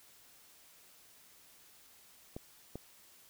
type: clicks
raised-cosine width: 2 ms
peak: -28 dBFS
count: 2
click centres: 2.365 / 2.756 s
effects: white hiss -61 dBFS RMS until 3.29 s